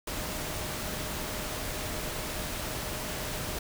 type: tone in noise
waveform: sine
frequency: 614 Hz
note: D#5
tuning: 23 cents flat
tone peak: -45 dBFS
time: 0.07-3.59 s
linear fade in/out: 5 ms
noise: pink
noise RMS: -35 dBFS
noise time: 0.07-3.59 s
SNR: -13 dB
effects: none